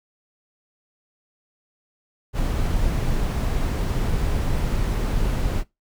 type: noise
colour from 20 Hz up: brown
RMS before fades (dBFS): -22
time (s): 2.33-5.64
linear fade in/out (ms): 50
effects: noise-tail reverb RT60 0.2 s tail -21 dB re dry